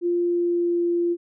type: tone with pitch glide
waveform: sine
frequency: 348.4 to 345.2 Hz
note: F4 to F4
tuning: -4 to -20 cents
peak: -19 dBFS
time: 0.01-1.17 s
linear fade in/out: 50 ms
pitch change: -16 cents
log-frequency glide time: 0.22-0.84 s
effects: none